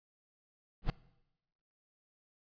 brown noise with exponential growth, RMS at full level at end -22 dBFS, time 0.82-0.9 s, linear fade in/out 1 ms, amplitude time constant 17 ms, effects noise-tail reverb RT60 0.9 s tail -21 dB re dry + resampled to 11025 Hz

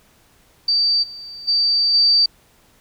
sine tone with level steps, 4637 Hz, D8, 23 cents flat, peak -14 / -32 / -14 / -11 dBFS, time 0.68-2.26 s, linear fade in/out 5 ms, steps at 1.02 / 1.47 / 1.93 s, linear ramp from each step 20 ms, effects pink hiss -55 dBFS RMS until 2.8 s

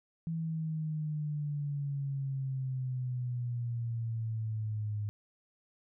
sine exponential sweep, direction down, 164.9 to 103.83 Hz, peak -32 dBFS, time 0.27-5.09 s, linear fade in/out 0 ms, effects none

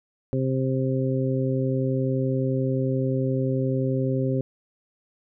harmonic tone, 131.5 Hz, C3, 9 cents sharp, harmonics 1 / 2 / 3 / 4, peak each -24 / -27 / -29 / -30 dBFS, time 0.33-4.41 s, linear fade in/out 0 ms, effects none

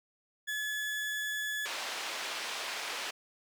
35% pulse tone, 1711 Hz, A6, 49 cents flat, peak -31 dBFS, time 0.47-1.67 s, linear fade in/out 20 ms
white band-pass noise, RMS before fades -38 dBFS, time 1.65-3.11 s, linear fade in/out 10 ms, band 500 to 4000 Hz, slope 12 dB/octave
effects none

